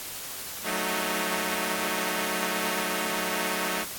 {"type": "chord", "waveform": "5% pulse", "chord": "D# diminished", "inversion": "first", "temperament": "equal", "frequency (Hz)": [185, 220, 311.1], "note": ["F#3", "A3", "D#4"], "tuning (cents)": [0, 0, 0], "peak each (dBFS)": -21, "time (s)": [0.63, 3.86], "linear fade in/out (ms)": 50, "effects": ["white hiss -37 dBFS RMS until 3.98 s", "AAC 64 kbps"]}